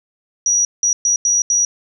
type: tone bursts at uneven times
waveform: sine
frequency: 5800 Hz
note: F#8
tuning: 35 cents flat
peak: -12 dBFS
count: 5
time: 0.46-0.65 / 0.83-0.93 / 1.05-1.16 / 1.25-1.42 / 1.5-1.65 s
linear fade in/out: 2 ms
effects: none